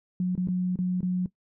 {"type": "tone with dropouts", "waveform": "sine", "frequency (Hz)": 181.7, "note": "F#3", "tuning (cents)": -31, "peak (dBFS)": -23, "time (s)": [0.2, 1.26], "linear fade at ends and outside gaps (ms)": 2, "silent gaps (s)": [[0.353, 0.377], [0.474, 0.485], [0.758, 0.788], [1.007, 1.029]], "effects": ["noise-tail reverb RT60 0.1 s tail -18 dB re dry"]}